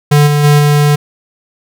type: tone with level steps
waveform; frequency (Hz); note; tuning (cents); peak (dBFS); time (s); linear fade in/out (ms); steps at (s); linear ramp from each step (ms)
square; 146.83; D3; 0; -5 / -9 / -5 / -7; 0.11-0.96; 10; 0.26 / 0.43 / 0.58; 20
effects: none